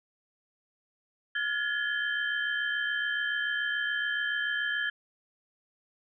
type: tone cluster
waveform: sine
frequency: 1426 / 1691 / 1758 / 3119 Hz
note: F6 / G#6 / A6 / G7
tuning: +36 / +31 / -2 / -9 cents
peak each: -37 / -29 / -38 / -37 dBFS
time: 1.35-4.9 s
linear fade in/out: 5 ms
effects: none